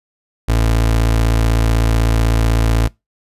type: tone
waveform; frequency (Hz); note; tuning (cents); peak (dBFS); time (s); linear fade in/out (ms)
30% pulse; 56; A1; +31; -9; 0.48-2.88; 10
effects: noise-tail reverb RT60 0.2 s tail -23 dB re dry + resampled to 32000 Hz